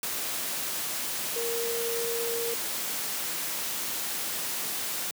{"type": "tone in noise", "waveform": "sine", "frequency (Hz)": 466.2, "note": "A#4", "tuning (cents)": 0, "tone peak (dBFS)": -30, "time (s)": [1.36, 2.54], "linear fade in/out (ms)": 2, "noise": "white", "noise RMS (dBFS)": -32, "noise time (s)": [0.03, 5.11], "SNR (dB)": -1, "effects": ["high-pass 150 Hz 12 dB/octave"]}